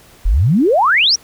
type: exponential sweep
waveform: sine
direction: up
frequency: 36.71 to 5980 Hz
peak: -9 dBFS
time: 0.25-1.16 s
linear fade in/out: 10 ms
effects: pink hiss -45 dBFS RMS until 1.23 s